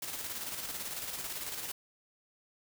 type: noise with tremolo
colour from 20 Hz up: white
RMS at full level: -38 dBFS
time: 0.02-1.72 s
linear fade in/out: 5 ms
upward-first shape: square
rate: 18 Hz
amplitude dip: 40%
effects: none